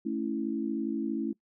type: chord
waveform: sine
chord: A major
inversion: none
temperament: equal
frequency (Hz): 220 / 277.2 / 329.6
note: A3 / C#4 / E4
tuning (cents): 0 / 0 / 0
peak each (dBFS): -33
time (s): 0.05-1.33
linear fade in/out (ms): 10
effects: noise-tail reverb RT60 0.1 s tail -21 dB re dry